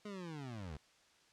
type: linear sweep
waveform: 25% pulse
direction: down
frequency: 212.8 to 68.6 Hz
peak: -40 dBFS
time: 0.05-0.77 s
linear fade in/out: 5 ms
effects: white hiss -68 dBFS RMS until 1.32 s + low-pass 6000 Hz 12 dB/octave